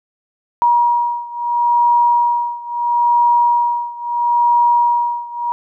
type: beating tone pair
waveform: sine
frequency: 954 / 954.75 Hz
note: A#5 / A#5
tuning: +40 / +41 cents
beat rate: 0.75 Hz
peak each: -14 / -16 dBFS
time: 0.62-5.52 s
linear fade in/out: 0 ms
effects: none